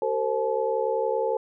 sine tone cluster, 387.3 / 454.3 / 525 / 861 Hz, G4 / A#4 / C5 / A5, -21 / -45 / +6 / -38 cents, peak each -32 / -26 / -27 / -30 dBFS, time 0.02-1.37 s, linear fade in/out 2 ms, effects none

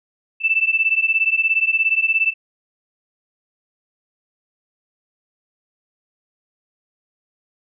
sine beating tone pair, 2641 / 2658 Hz, E7 / E7, +3 / +14 cents, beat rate 17 Hz, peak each -18 dBFS, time 0.4-2.34 s, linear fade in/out 50 ms, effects none

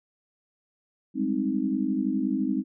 sine chord, Ab major seventh, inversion third, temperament equal, 196 / 207.7 / 261.6 / 311.1 Hz, G3 / Ab3 / C4 / Eb4, 0 / 0 / 0 / 0 cents, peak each -32 / -30 / -27 / -29 dBFS, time 1.14-2.64 s, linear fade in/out 50 ms, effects none

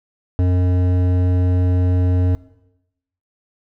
sine tone with hard clipping, 90.3 Hz, F#2, 42 cents flat, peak -15 dBFS, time 0.39-2.35 s, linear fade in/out 0 ms, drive 12 dB, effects noise-tail reverb RT60 0.9 s tail -19 dB re dry

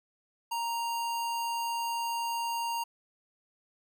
square tone, 932.3 Hz, A#5, in tune, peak -31 dBFS, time 0.51-2.84 s, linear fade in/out 10 ms, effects none

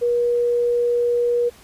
sine tone, 479.9 Hz, B4, 50 cents flat, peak -16 dBFS, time 0.01-1.5 s, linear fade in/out 20 ms, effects pink hiss -48 dBFS RMS until 1.63 s + resampled to 32000 Hz

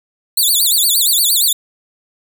10% pulse tone with vibrato, 3961 Hz, B7, 4 cents sharp, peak -4 dBFS, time 0.37-1.53 s, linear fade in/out 5 ms, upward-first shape sine, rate 8.6 Hz, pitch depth 270 cents each way, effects none

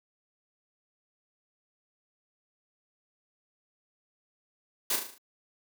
white noise with echo, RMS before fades -28 dBFS, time 4.9-4.96 s, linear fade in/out 5 ms, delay 37 ms, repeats 6, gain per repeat -5 dB, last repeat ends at 5.182 s, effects high-pass 200 Hz 12 dB/octave

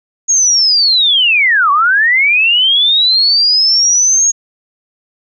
sine linear two-way sweep, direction down then up, 6645 to 1100 to 6645 Hz, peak -7 dBFS, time 0.28-4.32 s, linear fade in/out 20 ms, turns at 1.71 s, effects none

